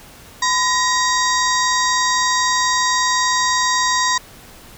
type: harmonic tone with a mistuned harmonic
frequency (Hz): 944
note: A#5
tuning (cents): +22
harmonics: 1 / 2 / 4 / 5 / 6 / 7 / 8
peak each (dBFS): -18 / -21 / -24 / -25 / -26 / -26 / -27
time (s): 0.42-4.18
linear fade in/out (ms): 5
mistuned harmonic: 1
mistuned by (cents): +120
effects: pink hiss -42 dBFS RMS until 4.77 s